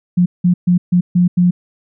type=tone bursts at uneven times; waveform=sine; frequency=177.6 Hz; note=F3; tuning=29 cents sharp; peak=-8 dBFS; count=6; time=0.17-0.26 / 0.44-0.54 / 0.67-0.78 / 0.92-1.01 / 1.15-1.28 / 1.37-1.51 s; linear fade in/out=10 ms; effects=none